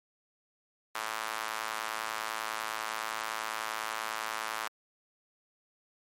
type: tone with high-pass filter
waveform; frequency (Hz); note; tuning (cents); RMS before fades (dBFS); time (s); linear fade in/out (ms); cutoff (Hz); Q
sawtooth; 110; A2; 0; -36; 0.95-4.68; 5; 1100; 1.7
effects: MP3 64 kbps